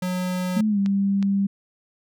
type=tone; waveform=square; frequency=182.2 Hz; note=F#3; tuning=26 cents flat; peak=-24 dBFS; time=0.02-0.61 s; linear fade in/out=5 ms
type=tone with pitch glide; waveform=sine; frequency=215.6 to 197.71 Hz; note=A3 to G3; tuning=-35 to +15 cents; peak=-18 dBFS; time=0.56-1.47 s; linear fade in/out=10 ms; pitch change=-150 cents; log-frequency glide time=0.68-0.79 s
type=clicks; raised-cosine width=0.2 ms; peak=-19 dBFS; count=2; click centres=0.861 / 1.227 s
effects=none